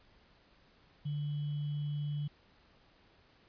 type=tone with sample-and-hold; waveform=sine; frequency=146.8 Hz; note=D3; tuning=in tune; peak=-33 dBFS; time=1.05-2.28 s; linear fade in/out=10 ms; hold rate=3150 Hz; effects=pink hiss -65 dBFS RMS until 3.48 s + resampled to 11025 Hz